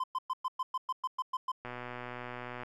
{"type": "tone bursts", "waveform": "triangle", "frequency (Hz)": 1030, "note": "C6", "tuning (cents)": -28, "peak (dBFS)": -28, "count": 11, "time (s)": [0, 1.518], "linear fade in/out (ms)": 5, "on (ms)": 38, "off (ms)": 110}
{"type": "click train", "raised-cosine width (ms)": 0.5, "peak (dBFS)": -26, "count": 122, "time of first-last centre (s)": [1.65, 2.634], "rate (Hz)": 123}
{"effects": []}